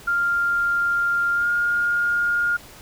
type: tone with pitch glide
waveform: sine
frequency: 1396.9 to 1418 Hz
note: F6 to F6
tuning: 0 to +26 cents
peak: -18 dBFS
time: 0.07-2.57 s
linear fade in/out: 10 ms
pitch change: +26 cents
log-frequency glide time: 1.34-1.48 s
effects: pink hiss -44 dBFS RMS until 2.81 s